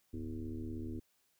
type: tone with frequency modulation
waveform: sine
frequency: 169.6 Hz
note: E3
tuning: 50 cents sharp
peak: -38 dBFS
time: 0.13-1 s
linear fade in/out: 10 ms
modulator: 76.8 Hz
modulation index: 2.4
effects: white hiss -75 dBFS RMS until 1.39 s